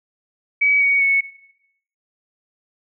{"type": "tone with pitch steps", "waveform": "sine", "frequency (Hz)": [2275, 2242, 2210], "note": ["C#7", "C#7", "C#7"], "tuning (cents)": [44, 19, -6], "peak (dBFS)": -13, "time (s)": [0.61, 1.21], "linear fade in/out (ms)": 10, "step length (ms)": 200, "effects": ["noise-tail reverb RT60 0.8 s tail -19 dB re dry"]}